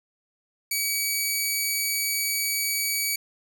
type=tone; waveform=10% pulse; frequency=2274 Hz; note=C#7; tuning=44 cents sharp; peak=-15 dBFS; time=0.71-3.16 s; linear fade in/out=5 ms; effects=none